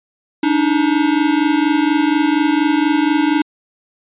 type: tone pair together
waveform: square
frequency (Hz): 289.3 / 313.5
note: D4 / D#4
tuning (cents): -26 / +13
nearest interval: minor second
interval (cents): 139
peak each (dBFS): -16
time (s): 0.43-3.42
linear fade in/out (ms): 5
effects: resampled to 8000 Hz